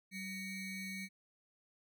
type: ring-modulated tone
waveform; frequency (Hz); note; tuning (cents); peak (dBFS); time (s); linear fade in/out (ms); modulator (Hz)
square; 1029; C6; -29; -39; 0.11-1.09; 50; 1220
effects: none